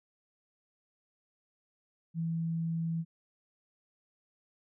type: tone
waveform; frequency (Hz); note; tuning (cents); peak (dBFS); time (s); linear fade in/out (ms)
sine; 164.81; E3; 0; -30; 2.14-3.05; 50
effects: none